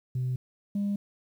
sine tone pair in turn, 127.3 / 202.1 Hz, C3 / G#3, -47 / -47 cents, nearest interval minor sixth, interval 800 cents, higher second, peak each -25 / -24 dBFS, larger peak second, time 0.15-0.36 / 0.75-0.96 s, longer neither, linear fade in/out 5 ms, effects tanh soft clip ceiling -24 dBFS + 10-bit

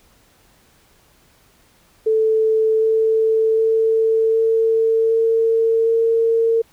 sine tone with pitch steps, 440 / 443.1 / 446.1 / 449.2 / 452.4 / 455.5 Hz, A4 / A4 / A4 / A4 / A4 / A#4, 0 / +12 / +24 / +36 / +48 / -40 cents, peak -13 dBFS, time 2.06-6.62 s, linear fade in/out 10 ms, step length 760 ms, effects pink hiss -55 dBFS RMS until 6.72 s

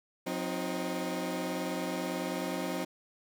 20% pulse chord, C diminished, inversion second, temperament equal with one note detuned, 180.56 / 261.6 / 311.1 Hz, Gb3 / C4 / Eb4, -42 / 0 / 0 cents, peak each -32 dBFS, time 0.26-2.85 s, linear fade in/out 10 ms, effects none

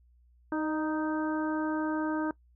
harmonic tone with a mistuned harmonic, 311.1 Hz, D#4, in tune, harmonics 1 / 2 / 3 / 4 / 5, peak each -29 / -38 / -37 / -41 / -40 dBFS, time 0.52-2.31 s, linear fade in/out 2 ms, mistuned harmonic 2, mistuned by -25 cents, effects noise-tail reverb RT60 0.1 s tail -21 dB re dry + added 60 Hz sine -59 dBFS peak until 2.55 s

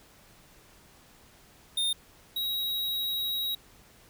square tone pair in turn, 3644 / 3828 Hz, A#7 / A#7, -40 / +45 cents, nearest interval minor second, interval 85 cents, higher second, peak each -26 / -29 dBFS, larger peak first, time 1.77-1.93 / 2.36-3.55 s, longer second, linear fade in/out 5 ms, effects pink hiss -57 dBFS RMS until 4.09 s

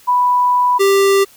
sine / square tone pair in turn, 987.8 / 393.8 Hz, B5 / G4, 0 / +8 cents, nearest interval octave + major third, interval 1592 cents, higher first, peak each -10 dBFS, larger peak neither, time 0.07-0.79 / 0.79-1.25 s, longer first, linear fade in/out 20 ms, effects white hiss -46 dBFS RMS until 1.36 s

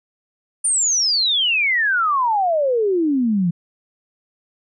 sine exponential sweep, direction down, 9397 to 164.81 Hz, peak -15 dBFS, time 0.64-3.51 s, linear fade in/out 10 ms, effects none

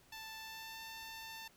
10% pulse tone with pitch glide, 883 to 893.8 Hz, A5 to A5, +6 to +27 cents, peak -38 dBFS, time 0.12-1.48 s, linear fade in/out 5 ms, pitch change +21 cents, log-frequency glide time 0.39-0.8 s, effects pink hiss -66 dBFS RMS until 1.56 s

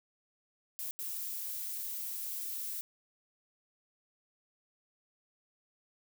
violet noise bursts at uneven times, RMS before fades -39 dBFS, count 2, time 0.79-0.91 / 0.99-2.81 s, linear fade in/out 0 ms, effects none

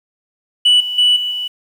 sine tone with level steps, 2960 Hz, F#7, in tune, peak -5 / -19 / -7 / -17 / -19 dBFS, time 0.65-1.48 s, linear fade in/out 10 ms, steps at 0.8 / 0.98 / 1.16 / 1.31 s, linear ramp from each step 5 ms, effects tanh soft clip ceiling -6 dBFS + 7-bit

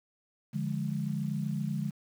sine chord, D diminished, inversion none, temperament equal, 146.83 / 174.61 / 207.7 Hz, D3 / F3 / Ab3, 0 / 0 / 0 cents, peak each -33 / -36 / -34 dBFS, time 0.53-1.91 s, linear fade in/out 20 ms, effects 9-bit

